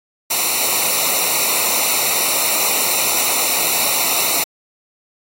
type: noise with comb filter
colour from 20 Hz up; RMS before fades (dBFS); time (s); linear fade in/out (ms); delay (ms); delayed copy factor
white; -17; 0.3-4.44; 10; 0.61; -0.95
effects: AAC 48 kbps